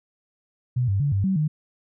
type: tone with pitch steps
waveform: sine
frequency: 124.5 / 98.4 / 143.1 / 98.5 / 191.1 / 152.6 Hz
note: B2 / G2 / D3 / G2 / G3 / D#3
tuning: +14 / +7 / -45 / +9 / -44 / -33 cents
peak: -19 dBFS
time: 0.76-1.48 s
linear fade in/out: 10 ms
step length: 120 ms
effects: none